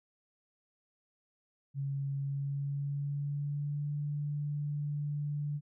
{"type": "tone with pitch glide", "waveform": "sine", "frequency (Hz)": [138.8, 146.46], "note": ["C#3", "D3"], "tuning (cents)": [3, -4], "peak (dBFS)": -32, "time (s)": [1.74, 5.61], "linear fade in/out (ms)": 50, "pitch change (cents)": 93, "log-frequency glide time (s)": [2.17, 3.94], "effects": []}